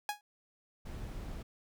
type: tone with exponential decay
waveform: sawtooth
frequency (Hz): 830.6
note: G#5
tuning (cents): 0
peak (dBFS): -26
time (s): 0.09-0.21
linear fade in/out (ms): 1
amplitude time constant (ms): 25
type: noise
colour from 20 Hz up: brown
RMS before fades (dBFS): -42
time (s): 0.85-1.43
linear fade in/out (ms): 10
effects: none